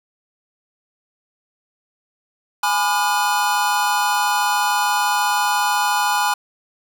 square chord, G# diminished seventh, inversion none, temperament just, 830.6 / 996.7 / 1196.1 / 1435.3 Hz, G#5 / B5 / D6 / F6, 0 / +16 / +31 / +47 cents, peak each -21 / -22 / -27 / -24 dBFS, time 2.63-6.34 s, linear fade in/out 5 ms, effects none

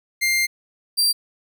sawtooth tone pair in turn, 2100 / 4714 Hz, C7 / D8, +6 / +6 cents, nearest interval octave + major second, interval 1400 cents, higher second, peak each -14 / -13 dBFS, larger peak second, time 0.21-0.47 / 0.97-1.13 s, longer first, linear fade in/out 20 ms, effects none

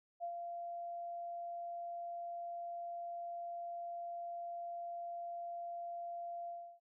sine tone with ADSR envelope, 690 Hz, F5, 21 cents flat, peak -37 dBFS, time 0.2-6.8 s, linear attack 36 ms, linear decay 78 ms, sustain -4 dB, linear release 320 ms, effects none

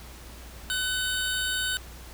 25% pulse tone pair together, 1505 / 3712 Hz, F#6 / A#7, +29 / -8 cents, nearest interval octave + major third, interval 1563 cents, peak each -24 / -28 dBFS, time 0.7-1.77 s, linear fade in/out 0 ms, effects added 60 Hz sine -43 dBFS peak until 2.13 s + pink hiss -47 dBFS RMS until 2.13 s

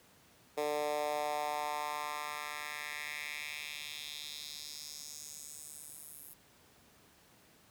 10% pulse tone with high-pass filter sweep, 148.8 Hz, D3, 23 cents sharp, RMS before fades -40 dBFS, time 0.57-6.34 s, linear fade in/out 10 ms, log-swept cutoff 460 to 12000 Hz, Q 2.4, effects pink hiss -63 dBFS RMS until 7.7 s + high-pass 80 Hz 12 dB/octave

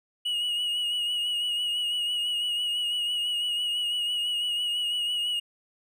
triangle tone with vibrato, 2900 Hz, F#7, 35 cents flat, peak -24 dBFS, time 0.25-5.4 s, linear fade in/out 10 ms, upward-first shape sine, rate 6 Hz, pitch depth 33 cents each way, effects none

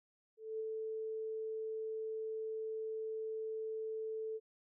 sine tone with ADSR envelope, 440 Hz, A4, in tune, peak -36 dBFS, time 0.37-4.4 s, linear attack 230 ms, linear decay 14 ms, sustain -2 dB, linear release 41 ms, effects none

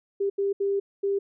sine tone bursts at uneven times, 397.3 Hz, G4, 23 cents sharp, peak -22 dBFS, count 4, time 0.2-0.3 / 0.38-0.53 / 0.6-0.8 / 1.03-1.19 s, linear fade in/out 10 ms, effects none

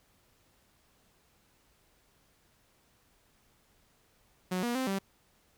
sawtooth tone with pitch steps, 183.3 / 239.5 / 260.4 / 194.7 Hz, F#3 / A#3 / C4 / G3, -16 / +47 / -8 / -12 cents, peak -26 dBFS, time 4.51-4.99 s, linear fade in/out 10 ms, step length 120 ms, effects pink hiss -68 dBFS RMS until 5.57 s

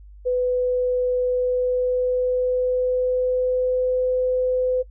sine tone with pitch glide, 499.4 to 507 Hz, B4 to B4, +19 to +45 cents, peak -18 dBFS, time 0.25-4.83 s, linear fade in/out 20 ms, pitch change +26 cents, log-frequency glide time 1.25-4.06 s, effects noise-tail reverb RT60 0.1 s tail -21 dB re dry + added 50 Hz sine -41 dBFS peak until 4.9 s

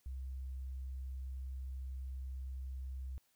sine tone, 65.41 Hz, C2, in tune, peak -40 dBFS, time 0.06-3.18 s, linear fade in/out 0 ms, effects white hiss -75 dBFS RMS until 3.35 s

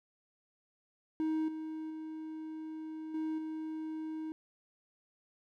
triangle tone with level steps, 314.9 Hz, D#4, 21 cents sharp, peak -28 / -36 / -38 / -31 / -35 dBFS, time 1.2-4.32 s, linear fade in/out 0 ms, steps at 1.48 / 1.9 / 3.14 / 3.38 s, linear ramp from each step 5 ms, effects none

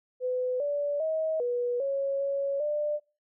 sine tone with pitch steps, 504 / 578 / 635 / 486.3 / 551 / 556 / 595 Hz, B4 / D5 / D#5 / B4 / C#5 / C#5 / D5, +35 / -28 / +35 / -27 / -11 / +5 / +22 cents, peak -26 dBFS, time 0.2-3 s, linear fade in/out 50 ms, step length 400 ms, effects noise-tail reverb RT60 0.4 s tail -23 dB re dry

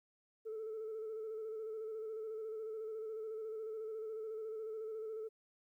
sine tone with vibrato, 438.6 Hz, A4, 6 cents flat, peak -39 dBFS, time 0.45-5.29 s, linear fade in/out 20 ms, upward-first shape square, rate 14 Hz, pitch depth 29 cents each way, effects tanh soft clip ceiling -38 dBFS + 13-bit

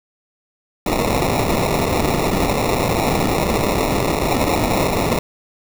white noise with sample-and-hold, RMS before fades -18 dBFS, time 0.86-5.19 s, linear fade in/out 5 ms, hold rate 1575 Hz, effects none

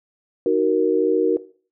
sine chord, D# minor, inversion none, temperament just, 311.1 / 373.4 / 466.7 Hz, D#4 / F#4 / A#4, 0 / +16 / +2 cents, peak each -23 / -19 / -18 dBFS, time 0.46-1.37 s, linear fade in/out 2 ms, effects noise-tail reverb RT60 0.4 s tail -17 dB re dry

